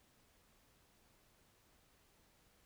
silence, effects pink hiss -71 dBFS RMS until 2.65 s

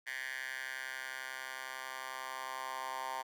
10% pulse tone with high-pass filter sweep, 131.1 Hz, C3, 4 cents sharp, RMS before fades -42 dBFS, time 0.06-3.23 s, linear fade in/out 20 ms, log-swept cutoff 1800 to 950 Hz, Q 4.7, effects none

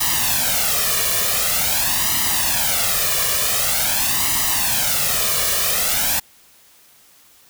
white noise with flanger, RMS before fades -19 dBFS, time 0-6.2 s, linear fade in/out 10 ms, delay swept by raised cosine 1 to 1.73 ms, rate 0.46 Hz, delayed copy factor +0.75, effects white hiss -51 dBFS RMS until 7.49 s

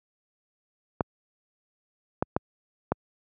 clicks, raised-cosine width 1 ms, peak -9 dBFS, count 4, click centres 1.008 / 2.225 / 2.365 / 2.92 s, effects high-pass 80 Hz 12 dB/octave

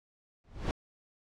brown noise with exponential growth, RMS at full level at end -25 dBFS, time 0.44-0.71 s, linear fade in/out 1 ms, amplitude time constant 57 ms, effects low-pass 6000 Hz 12 dB/octave

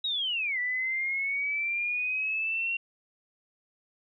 sine linear two-way sweep, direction down then up, 3861 to 1960 to 2751 Hz, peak -27 dBFS, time 0.04-2.77 s, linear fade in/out 5 ms, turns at 0.59 s, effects none

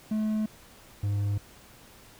triangle tone pair in turn, 215.5 / 101.7 Hz, A3 / G#2, -36 / -36 cents, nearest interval octave + minor second, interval 1300 cents, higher first, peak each -23 dBFS, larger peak neither, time 0.11-0.46 / 1.03-1.38 s, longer neither, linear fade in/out 5 ms, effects pink hiss -53 dBFS RMS until 2.19 s

